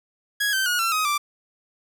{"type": "tone with pitch steps", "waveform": "sawtooth", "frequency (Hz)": [1661.2, 1550, 1446.2, 1349.3, 1259, 1174.6], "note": ["G#6", "G6", "F#6", "E6", "D#6", "D6"], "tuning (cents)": [0, -20, -40, 40, 20, 0], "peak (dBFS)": -17, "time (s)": [0.4, 1.18], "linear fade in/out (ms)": 10, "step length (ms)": 130, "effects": []}